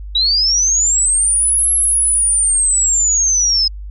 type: linear two-way sweep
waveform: sine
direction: up then down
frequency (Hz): 3800 to 11175 to 5070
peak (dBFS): -11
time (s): 0.15-3.68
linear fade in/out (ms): 5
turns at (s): 1.72
effects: added 50 Hz sine -26 dBFS peak until 3.9 s